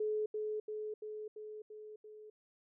sine tone with echo, 427.5 Hz, A4, 50 cents flat, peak -32 dBFS, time 0-0.26 s, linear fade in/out 5 ms, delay 340 ms, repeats 6, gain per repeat -3 dB, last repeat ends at 2.3 s, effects none

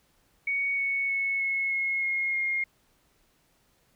sine tone with pitch steps, 2233 / 2216 / 2200 / 2183 / 2167 / 2151 / 2135 Hz, C#7 / C#7 / C#7 / C#7 / C#7 / C7 / C7, +12 / -1 / -14 / -27 / -40 / +47 / +34 cents, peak -25 dBFS, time 0.47-2.64 s, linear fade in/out 5 ms, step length 310 ms, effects pink hiss -67 dBFS RMS until 3.95 s

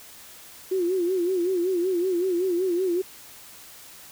sine tone with vibrato, 360.9 Hz, F#4, 43 cents flat, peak -21 dBFS, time 0.71-3.02 s, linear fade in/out 10 ms, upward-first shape sine, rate 5.3 Hz, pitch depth 100 cents each way, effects white hiss -46 dBFS RMS until 4.11 s

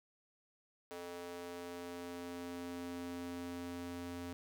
square tone with high-pass filter sweep, 87.4 Hz, F2, 2 cents sharp, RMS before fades -45 dBFS, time 0.91-4.33 s, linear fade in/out 0 ms, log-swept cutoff 440 to 180 Hz, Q 1.9, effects none

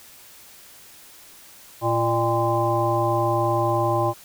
harmonic tone with a mistuned harmonic, 114.9 Hz, A#2, 25 cents flat, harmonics 1 / 3 / 5 / 7 / 9, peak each -25 / -25 / -25 / -25 / -25 dBFS, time 1.81-4.14 s, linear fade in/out 50 ms, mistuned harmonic 5, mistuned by +67 cents, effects white hiss -47 dBFS RMS until 4.24 s

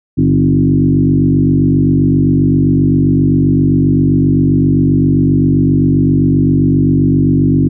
sine tone with frequency modulation, 207.3 Hz, G#3, 3 cents flat, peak -7 dBFS, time 0.17-7.69 s, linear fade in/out 20 ms, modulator 47.6 Hz, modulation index 2.3, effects none

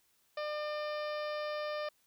harmonic tone, 600 Hz, D5, 37 cents sharp, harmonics 1 / 2 / 3 / 4 / 5 / 6 / 7 / 8 / 9, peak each -36 / -42 / -46 / -49 / -53 / -53 / -56 / -52 / -57 dBFS, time 0.37-1.89 s, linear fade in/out 5 ms, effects white hiss -72 dBFS RMS until 2.06 s

